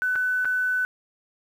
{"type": "tone with dropouts", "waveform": "sine", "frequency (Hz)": 1500, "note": "F#6", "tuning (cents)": 23, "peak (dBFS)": -21, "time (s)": [0.02, 0.85], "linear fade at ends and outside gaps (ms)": 0, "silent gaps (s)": [[0.155, 0.159], [0.447, 0.454]], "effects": ["8-bit"]}